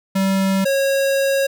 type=tone pair in turn; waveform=square; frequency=193 / 547.1 Hz; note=G3 / C#5; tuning=-27 / -23 cents; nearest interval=octave + tritone; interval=1804 cents; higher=second; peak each=-16 dBFS; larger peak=neither; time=0.15-0.65 / 0.65-1.47 s; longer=second; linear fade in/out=10 ms; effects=none